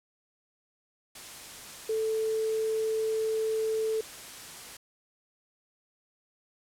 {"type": "tone in noise", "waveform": "sine", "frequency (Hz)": 440, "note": "A4", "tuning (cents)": 0, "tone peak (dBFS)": -26, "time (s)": [1.89, 4.01], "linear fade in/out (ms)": 5, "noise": "white", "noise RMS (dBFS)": -44, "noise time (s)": [1.15, 4.77], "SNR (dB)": 15, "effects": ["low-pass 11000 Hz 12 dB/octave"]}